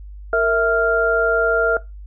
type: tone cluster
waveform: sine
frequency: 461.2 / 657 / 1393 Hz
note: A#4 / E5 / F6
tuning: -19 / -6 / -5 cents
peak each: -18 dBFS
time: 0.33-1.77 s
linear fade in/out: 2 ms
effects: noise-tail reverb RT60 0.2 s tail -18 dB re dry + added 50 Hz sine -33 dBFS peak until 2.06 s